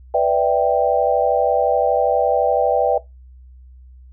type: chord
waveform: sine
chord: E minor seventh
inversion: second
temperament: equal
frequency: 493.9 / 587.3 / 659.3 / 784 Hz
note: B4 / D5 / E5 / G5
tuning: 0 / 0 / 0 / 0 cents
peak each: -19 dBFS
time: 0.14-2.98 s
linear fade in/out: 5 ms
effects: noise-tail reverb RT60 0.2 s tail -20 dB re dry + added 63 Hz sine -40 dBFS peak until 4.12 s